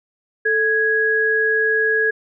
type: tone pair together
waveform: sine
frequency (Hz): 440 / 1661.2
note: A4 / G#6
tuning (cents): 0 / 0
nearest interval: octave + major seventh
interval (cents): 2300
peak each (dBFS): -20 / -16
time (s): 0.45-2.11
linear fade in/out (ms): 10
effects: none